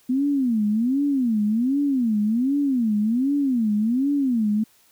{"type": "tone with vibrato", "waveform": "sine", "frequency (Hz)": 244.5, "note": "B3", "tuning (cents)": -17, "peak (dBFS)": -18, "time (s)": [0.09, 4.64], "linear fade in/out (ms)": 10, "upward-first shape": "sine", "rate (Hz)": 1.3, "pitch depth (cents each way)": 280, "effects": ["white hiss -58 dBFS RMS until 4.91 s"]}